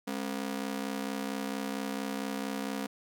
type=ring-modulated tone; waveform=sawtooth; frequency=240 Hz; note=B3; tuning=49 cents flat; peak=-26 dBFS; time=0.07-2.87 s; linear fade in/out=10 ms; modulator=32.2 Hz; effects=none